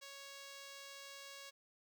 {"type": "tone", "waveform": "5% pulse", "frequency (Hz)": 554.4, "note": "C#5", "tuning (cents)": 0, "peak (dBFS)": -39, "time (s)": [0.01, 1.51], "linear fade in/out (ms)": 20, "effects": []}